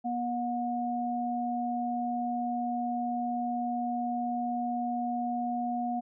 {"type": "tone pair together", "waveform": "sine", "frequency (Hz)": [241.3, 723], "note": ["B3", "F#5"], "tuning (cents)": [-40, -40], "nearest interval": "octave + perfect fifth", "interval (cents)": 1900, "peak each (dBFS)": [-32, -31], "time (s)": [0.04, 6.01], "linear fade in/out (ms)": 20, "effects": []}